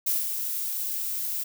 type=noise with ADSR envelope; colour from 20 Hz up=violet; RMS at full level=-24 dBFS; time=0.06-1.44 s; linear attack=12 ms; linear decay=190 ms; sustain=-6 dB; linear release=13 ms; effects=none